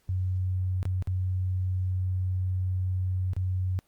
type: tone with dropouts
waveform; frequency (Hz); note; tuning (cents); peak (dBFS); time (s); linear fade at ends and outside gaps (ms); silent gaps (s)
sine; 92.5; F#2; 0; -25; 0.09-3.79; 0; 0.829-0.854 / 1.024-1.073 / 3.334-3.365
effects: pink hiss -68 dBFS RMS until 3.87 s + Opus 48 kbps